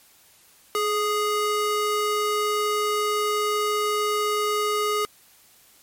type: ring-modulated tone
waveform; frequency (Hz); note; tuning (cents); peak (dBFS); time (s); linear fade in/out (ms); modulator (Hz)
square; 830.6; G#5; 0; -19; 0.75-5.05; 0; 409
effects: white hiss -55 dBFS RMS until 5.82 s + MP3 64 kbps